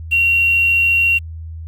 sine tone with quantisation, 2747 Hz, F7, 29 cents flat, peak -11 dBFS, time 0.11-1.19 s, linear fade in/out 20 ms, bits 6, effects added 81 Hz sine -27 dBFS peak until 1.67 s

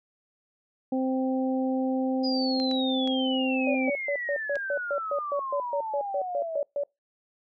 harmonic tone, 260.9 Hz, C4, 5 cents flat, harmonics 1 / 2 / 3, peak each -25 / -31 / -35 dBFS, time 0.92-3.9 s, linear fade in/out 5 ms
sine exponential sweep, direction down, 4978 to 616 Hz, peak -30 dBFS, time 2.23-6.63 s, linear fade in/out 20 ms
clicks, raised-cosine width 0.2 ms, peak -24 dBFS, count 4, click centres 2.6 / 2.713 / 3.075 / 4.556 s
sine tone bursts, 572 Hz, D5, 46 cents flat, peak -25 dBFS, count 16, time 3.67-6.836 s, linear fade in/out 2 ms, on 76 ms, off 130 ms
effects noise-tail reverb RT60 0.2 s tail -25 dB re dry

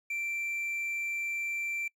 triangle tone with quantisation, 2349 Hz, D7, in tune, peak -30 dBFS, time 0.1-1.88 s, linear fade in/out 5 ms, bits 10, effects noise-tail reverb RT60 0.1 s tail -26 dB re dry

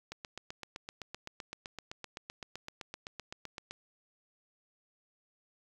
click train, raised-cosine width 0.2 ms, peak -24 dBFS, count 29, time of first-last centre 0.12-3.71 s, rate 7.8 Hz, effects 9-bit

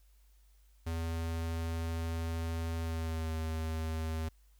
square tone with pitch glide, 82.41 to 80.11 Hz, E2 to E2, 0 to -49 cents, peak -34 dBFS, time 0.86-4.29 s, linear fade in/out 10 ms, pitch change -49 cents, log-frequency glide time 2.8-3.34 s, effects added 50 Hz sine -60 dBFS peak until 4.59 s + white hiss -73 dBFS RMS until 4.59 s

